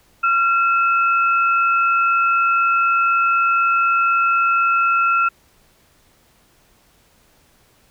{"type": "tone pair together", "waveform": "sine", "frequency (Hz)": [1372, 2598], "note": ["F6", "E7"], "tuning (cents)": [-31, -26], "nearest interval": "major seventh", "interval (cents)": 1105, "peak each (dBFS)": [-14, -22], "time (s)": [0.23, 5.29], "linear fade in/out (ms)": 10, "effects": ["pink hiss -56 dBFS RMS until 7.9 s"]}